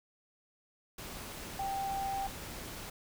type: tone in noise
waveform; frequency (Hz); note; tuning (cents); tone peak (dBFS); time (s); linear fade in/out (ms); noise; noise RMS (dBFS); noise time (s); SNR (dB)
sine; 784; G5; 0; -33; 1.59-2.27; 5; pink; -44; 0.98-2.9; +8
effects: none